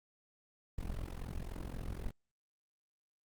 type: noise with amplitude modulation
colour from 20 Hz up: brown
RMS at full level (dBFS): -36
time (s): 0.78-2.11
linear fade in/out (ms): 5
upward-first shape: sine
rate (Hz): 43.8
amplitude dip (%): 90
effects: Opus 32 kbps